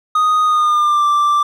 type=tone with pitch glide; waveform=triangle; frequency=1243 to 1175.3 Hz; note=D#6 to D6; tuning=-2 to +1 cents; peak=-9 dBFS; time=0.15-1.43 s; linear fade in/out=5 ms; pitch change=-97 cents; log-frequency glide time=0.44-1.06 s; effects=none